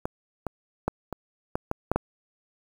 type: clicks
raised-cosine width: 1 ms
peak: -14 / -15 / -10 / -18 / -12 / -12 / -8 / -8 dBFS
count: 8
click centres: 0.055 / 0.467 / 0.88 / 1.127 / 1.555 / 1.714 / 1.916 / 1.96 s
effects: 7-bit